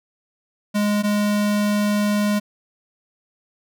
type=tone pair in turn; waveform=square; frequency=207.2 / 207.2 Hz; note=G#3 / G#3; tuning=-4 / -4 cents; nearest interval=unison; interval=0 cents; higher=neither; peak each=-18 dBFS; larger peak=neither; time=0.74-1.03 / 1.03-2.4 s; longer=second; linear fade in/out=20 ms; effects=none